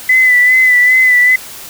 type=tone with vibrato; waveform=sine; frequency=2005 Hz; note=B6; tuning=26 cents sharp; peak=-5 dBFS; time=0.09-1.36 s; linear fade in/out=5 ms; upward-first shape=sine; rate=2.5 Hz; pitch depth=34 cents each way; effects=white hiss -30 dBFS RMS until 1.69 s